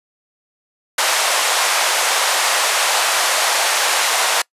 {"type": "band-pass noise", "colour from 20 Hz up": "pink", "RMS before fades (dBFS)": -17, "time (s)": [0.98, 4.42], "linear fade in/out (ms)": 5, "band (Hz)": [620, 11000], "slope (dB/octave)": 24, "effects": ["noise-tail reverb RT60 0.1 s tail -25 dB re dry", "resampled to 32000 Hz"]}